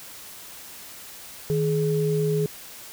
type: tone pair together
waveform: sine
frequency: 156.6 / 420.7 Hz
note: D#3 / G#4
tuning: +11 / +22 cents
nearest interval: octave + perfect fourth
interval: 1711 cents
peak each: -23 dBFS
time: 1.5-2.46 s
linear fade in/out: 0 ms
effects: white hiss -42 dBFS RMS until 2.92 s